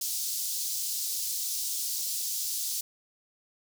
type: high-pass noise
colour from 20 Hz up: pink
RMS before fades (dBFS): -32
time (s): 0.01-2.81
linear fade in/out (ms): 5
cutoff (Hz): 4700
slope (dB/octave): 24
effects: none